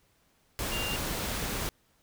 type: tone in noise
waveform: sine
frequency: 2794 Hz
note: F7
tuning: in tune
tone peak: -34 dBFS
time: 0.72-0.96 s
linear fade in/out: 0 ms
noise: pink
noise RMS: -33 dBFS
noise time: 0.59-1.69 s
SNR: -4 dB
effects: pink hiss -68 dBFS RMS until 2.02 s